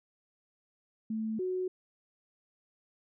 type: tone pair in turn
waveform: sine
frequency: 219.9 / 368.8 Hz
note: A3 / F#4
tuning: -1 / -6 cents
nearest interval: major sixth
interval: 895 cents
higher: second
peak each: -31 / -30 dBFS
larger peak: second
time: 1.1-1.39 / 1.39-1.68 s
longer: neither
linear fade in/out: 5 ms
effects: none